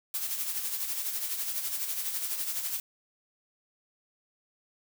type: noise with tremolo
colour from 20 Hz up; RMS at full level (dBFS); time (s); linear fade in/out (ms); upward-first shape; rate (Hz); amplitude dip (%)
blue; -31; 0.14-2.8; 2; sine; 12; 50
effects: none